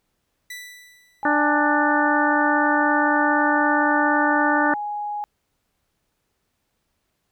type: tone with exponential decay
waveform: sawtooth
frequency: 1975.5 Hz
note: B6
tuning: in tune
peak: -28 dBFS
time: 0.5-1.47 s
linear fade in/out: 5 ms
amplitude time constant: 210 ms
type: tone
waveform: sine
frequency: 830.6 Hz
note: G#5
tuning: in tune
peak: -25 dBFS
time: 1.23-5.24 s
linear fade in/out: 0 ms
type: harmonic tone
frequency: 296 Hz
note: D4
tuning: 14 cents sharp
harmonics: 1 / 2 / 3 / 4 / 5 / 6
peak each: -22 / -26 / -23 / -26 / -23 / -25 dBFS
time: 1.25-4.74 s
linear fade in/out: 2 ms
effects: pink hiss -73 dBFS RMS until 7.31 s